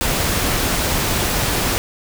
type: noise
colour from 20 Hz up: pink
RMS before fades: -19 dBFS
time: 0.01-1.78 s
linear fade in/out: 0 ms
effects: none